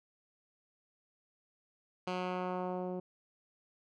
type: tone with low-pass filter sweep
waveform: 10% pulse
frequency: 182.2 Hz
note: F#3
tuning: 26 cents flat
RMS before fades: -37 dBFS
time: 2.07-3 s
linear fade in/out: 5 ms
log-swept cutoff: 4100 to 420 Hz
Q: 0.94
effects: none